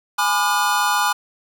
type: chord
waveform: square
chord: G# diminished seventh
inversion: none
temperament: just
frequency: 830.6 / 996.7 / 1196.1 / 1435.3 Hz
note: G#5 / B5 / D6 / F6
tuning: 0 / +16 / +31 / +47 cents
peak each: -23 dBFS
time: 0.18-1.13 s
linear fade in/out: 10 ms
effects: none